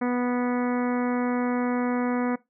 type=harmonic tone; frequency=246 Hz; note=B3; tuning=7 cents flat; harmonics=1 / 2 / 3 / 4 / 5 / 6 / 7 / 8 / 9; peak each=-24 / -30 / -34 / -36 / -38 / -40 / -41 / -42 / -43 dBFS; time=0.01-2.36 s; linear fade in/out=10 ms; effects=noise-tail reverb RT60 0.2 s tail -20 dB re dry